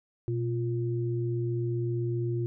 sine tone pair together, 121.55 / 349.2 Hz, B2 / F4, -27 / 0 cents, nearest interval octave + tritone, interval 1827 cents, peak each -28 / -32 dBFS, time 0.28-2.46 s, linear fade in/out 0 ms, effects none

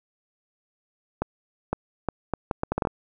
accelerating click train, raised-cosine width 1 ms, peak -10 dBFS, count 11, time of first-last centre 1.22-2.872 s, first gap 510 ms, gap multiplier 0.7, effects none

